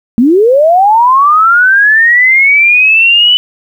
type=linear sweep; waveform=sine; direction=up; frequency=218.1 to 2999 Hz; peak=-3 dBFS; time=0.18-3.37 s; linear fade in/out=0 ms; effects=7-bit